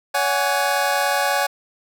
25% pulse chord, C# suspended fourth, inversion none, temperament equal with one note detuned, 566 / 740 / 830.6 Hz, C#5 / F#5 / G#5, +36 / 0 / 0 cents, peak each -19 / -19 / -18 dBFS, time 0.14-1.47 s, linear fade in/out 10 ms, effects none

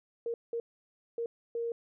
sine tone bursts at uneven times, 466.2 Hz, A#4, in tune, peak -31 dBFS, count 4, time 0.26-0.34 / 0.53-0.6 / 1.18-1.26 / 1.55-1.72 s, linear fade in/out 2 ms, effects none

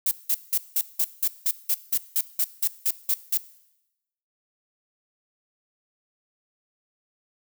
violet noise bursts, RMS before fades -22 dBFS, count 15, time 0.06-3.375 s, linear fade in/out 5 ms, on 53 ms, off 180 ms, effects noise-tail reverb RT60 0.9 s tail -18 dB re dry

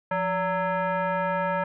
sine tone with frequency modulation, 174.61 Hz, F3, in tune, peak -23 dBFS, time 0.11-1.64 s, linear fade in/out 5 ms, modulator 746 Hz, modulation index 1.8, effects none

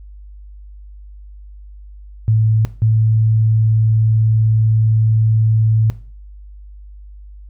sine tone pair in turn, 110 / 110.51 Hz, A2 / A2, 0 / +8 cents, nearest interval unison, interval 8 cents, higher second, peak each -10 dBFS, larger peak neither, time 2.28-2.65 / 2.82-5.9 s, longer second, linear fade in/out 0 ms, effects noise-tail reverb RT60 0.4 s tail -17 dB re dry + added 50 Hz sine -34 dBFS peak until 7.49 s

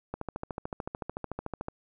click train, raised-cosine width 1 ms, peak -20 dBFS, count 22, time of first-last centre 0.14-1.684 s, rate 13.6 Hz, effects none

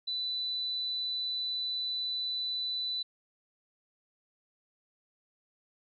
sine tone, 3986 Hz, B7, 15 cents sharp, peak -31 dBFS, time 0.07-3.03 s, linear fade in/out 10 ms, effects none

